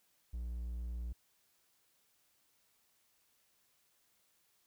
triangle tone, 59.2 Hz, A#1, 27 cents sharp, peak -36 dBFS, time 0.33-1.13 s, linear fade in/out 10 ms, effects white hiss -74 dBFS RMS until 4.66 s

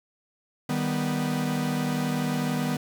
45% pulse chord, Eb augmented, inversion none, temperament equal, 155.56 / 196 / 246.9 Hz, Eb3 / G3 / B3, 0 / 0 / 0 cents, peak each -29 / -31 / -28 dBFS, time 0.69-2.77 s, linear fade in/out 5 ms, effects 8-bit

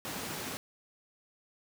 pink high-pass noise, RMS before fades -39 dBFS, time 0.05-0.57 s, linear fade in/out 0 ms, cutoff 140 Hz, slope 12 dB/octave, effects none

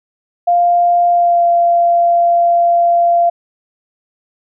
sine tone with pitch glide, 698.5 to 689.3 Hz, F5 to F5, 0 to -23 cents, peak -8 dBFS, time 0.47-3.3 s, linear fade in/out 10 ms, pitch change -23 cents, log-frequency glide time 1.1-1.45 s, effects none

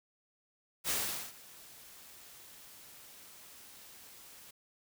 white noise with ADSR envelope, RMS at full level -32 dBFS, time 0.84-4.51 s, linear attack 52 ms, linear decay 430 ms, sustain -22 dB, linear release 6 ms, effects none

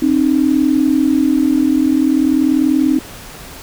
sine tone pair together, 266.5 / 306.9 Hz, C4 / D#4, +32 / -24 cents, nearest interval major second, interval 244 cents, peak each -13 dBFS, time 0.02-2.99 s, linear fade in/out 5 ms, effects pink hiss -34 dBFS RMS until 3.62 s

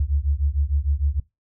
sine beating tone pair, 68.4 / 75 Hz, C#2 / D2, -23 / +37 cents, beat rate 6.6 Hz, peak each -22 dBFS, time 0-1.2 s, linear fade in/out 5 ms, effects noise-tail reverb RT60 0.2 s tail -21 dB re dry

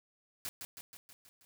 white noise with echo, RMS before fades -40 dBFS, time 0.45-0.49 s, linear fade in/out 0 ms, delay 160 ms, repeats 6, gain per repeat -4 dB, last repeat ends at 1.45 s, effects none

